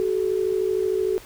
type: tone pair together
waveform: sine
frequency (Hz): 376.2 / 429.4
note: F#4 / A4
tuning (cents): +29 / -42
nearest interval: major second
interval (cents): 229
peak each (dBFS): -22 / -24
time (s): 0-1.18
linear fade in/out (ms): 0
effects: pink hiss -45 dBFS RMS until 1.25 s